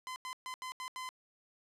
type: tone bursts at uneven times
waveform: sawtooth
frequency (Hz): 1024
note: C6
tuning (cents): -38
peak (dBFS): -36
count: 6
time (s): 0.07-0.16 / 0.25-0.33 / 0.46-0.54 / 0.62-0.72 / 0.8-0.88 / 0.96-1.09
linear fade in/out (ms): 0
effects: low-pass 10000 Hz 12 dB/octave + 11-bit